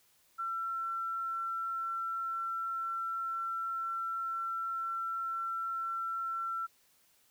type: tone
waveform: sine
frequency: 1349 Hz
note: E6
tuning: 40 cents sharp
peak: -33 dBFS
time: 0.38-6.67 s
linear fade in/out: 20 ms
effects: white hiss -68 dBFS RMS until 7.3 s